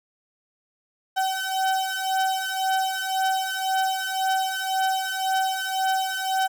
35% pulse beating tone pair, 762 / 763.9 Hz, G5 / G5, -49 / -45 cents, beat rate 1.9 Hz, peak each -24 dBFS, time 1.16-6.48 s, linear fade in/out 20 ms, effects none

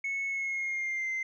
sine tone with pitch glide, 2200 to 2077 Hz, C#7 to C7, -14 to -13 cents, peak -28 dBFS, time 0.04-1.23 s, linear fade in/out 5 ms, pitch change -99 cents, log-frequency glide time 0.27-1.11 s, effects tanh soft clip ceiling -28 dBFS

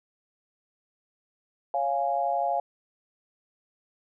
sine chord, Db major, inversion none, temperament equal, 554.4 / 698.5 / 830.6 Hz, Db5 / F5 / Ab5, 0 / 0 / 0 cents, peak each -31 / -26 / -29 dBFS, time 1.74-2.6 s, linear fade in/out 2 ms, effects none

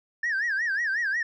sine tone with vibrato, 1726 Hz, A6, 34 cents flat, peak -22 dBFS, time 0.23-1.23 s, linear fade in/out 5 ms, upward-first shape sine, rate 5.5 Hz, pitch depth 190 cents each way, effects tanh soft clip ceiling -22 dBFS

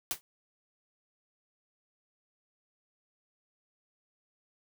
white noise with exponential decay, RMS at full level -28 dBFS, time 0.11-0.21 s, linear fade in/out 0 ms, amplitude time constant 20 ms, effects none

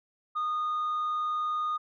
sine tone, 1230 Hz, D#6, 20 cents flat, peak -25 dBFS, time 0.35-1.78 s, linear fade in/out 20 ms, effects tanh soft clip ceiling -26 dBFS

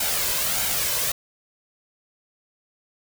white noise with flanger, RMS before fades -24 dBFS, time 0-1.12 s, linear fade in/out 5 ms, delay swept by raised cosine 1.3 to 1.97 ms, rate 1.6 Hz, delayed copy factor +0.55, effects none

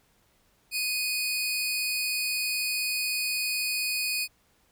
sawtooth tone pair together, 2489 / 4443 Hz, D#7 / C#8, 0 / +3 cents, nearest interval minor seventh, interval 1003 cents, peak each -25 / -29 dBFS, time 0.71-4.28 s, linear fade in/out 50 ms, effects pink hiss -66 dBFS RMS until 4.71 s

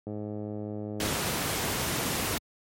click train, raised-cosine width 2 ms, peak -23 dBFS, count 108, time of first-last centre 0.07-1.089 s, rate 105 Hz
pink noise, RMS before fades -29 dBFS, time 1-2.38 s, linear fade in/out 2 ms
effects high-pass 80 Hz 12 dB/octave + MP3 64 kbps

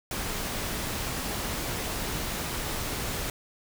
pink noise, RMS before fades -32 dBFS, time 0.11-3.3 s, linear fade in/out 2 ms, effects none

